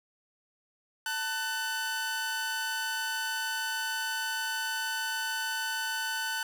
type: tone pair together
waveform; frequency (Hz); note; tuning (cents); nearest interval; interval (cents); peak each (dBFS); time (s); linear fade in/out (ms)
sawtooth; 890.7 / 1500; A5 / F#6; +21 / +23; major sixth; 902; -33 / -28; 1.06-6.43; 2
effects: none